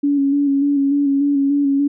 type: tone with vibrato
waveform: sine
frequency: 281.3 Hz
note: C#4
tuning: 26 cents sharp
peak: -13 dBFS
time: 0.03-1.88 s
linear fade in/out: 10 ms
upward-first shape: square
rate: 3.4 Hz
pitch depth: 26 cents each way
effects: none